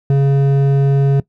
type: tone with hard clipping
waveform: sine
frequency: 138.59 Hz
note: C#3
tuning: in tune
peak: -11 dBFS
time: 0.1-1.2 s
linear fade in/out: 2 ms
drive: 8 dB
effects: noise-tail reverb RT60 0.1 s tail -19 dB re dry